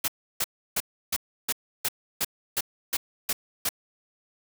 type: noise bursts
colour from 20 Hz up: white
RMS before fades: -26 dBFS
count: 11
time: 0.04-3.691 s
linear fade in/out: 5 ms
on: 41 ms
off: 320 ms
effects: none